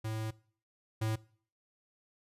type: tone pair in turn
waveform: square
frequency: 110 / 110 Hz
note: A2 / A2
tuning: 0 / 0 cents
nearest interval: unison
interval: 0 cents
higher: neither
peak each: -35 / -31 dBFS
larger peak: second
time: 0.04-0.31 / 1.01-1.16 s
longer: first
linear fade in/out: 10 ms
effects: noise-tail reverb RT60 0.5 s tail -21 dB re dry + resampled to 32000 Hz